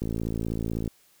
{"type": "click train", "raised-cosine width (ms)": 3, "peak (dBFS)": -17, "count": 49, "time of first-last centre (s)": [0.02, 0.877], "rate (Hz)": 56, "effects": ["white hiss -61 dBFS RMS until 1.2 s"]}